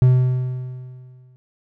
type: tone with exponential decay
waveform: triangle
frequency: 127 Hz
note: B2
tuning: 49 cents sharp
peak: -6 dBFS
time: 0.02-1.36 s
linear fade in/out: 0 ms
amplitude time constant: 290 ms
effects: none